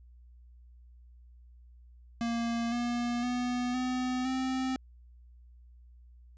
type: tone with pitch steps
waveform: square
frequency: 233.1 / 239.7 / 246.4 / 253.3 / 260.4 Hz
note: A#3 / A#3 / B3 / B3 / C4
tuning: 0 / +48 / -4 / +44 / -8 cents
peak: -30 dBFS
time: 2.21-4.76 s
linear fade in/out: 0 ms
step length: 510 ms
effects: added 60 Hz sine -52 dBFS peak until 6.37 s + resampled to 16000 Hz